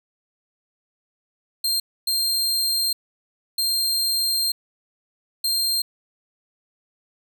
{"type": "tone bursts at uneven times", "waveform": "sawtooth", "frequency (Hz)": 4186, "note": "C8", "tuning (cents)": 0, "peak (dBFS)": -17, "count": 4, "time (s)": [[1.64, 1.8], [2.07, 2.93], [3.58, 4.52], [5.44, 5.82]], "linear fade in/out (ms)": 5, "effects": []}